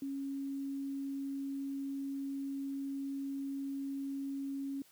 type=tone; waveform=sine; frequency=275.2 Hz; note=C#4; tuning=12 cents flat; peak=-36 dBFS; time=0.02-4.82 s; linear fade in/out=2 ms; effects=white hiss -64 dBFS RMS until 4.91 s + high-pass 60 Hz 12 dB/octave